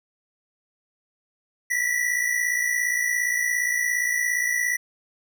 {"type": "tone pair together", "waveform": "square", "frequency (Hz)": [1916.7, 1974], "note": ["A#6", "B6"], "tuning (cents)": [48, -1], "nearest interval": "minor second", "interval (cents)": 51, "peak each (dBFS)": [-27, -24], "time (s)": [1.7, 4.77], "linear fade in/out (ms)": 10, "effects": []}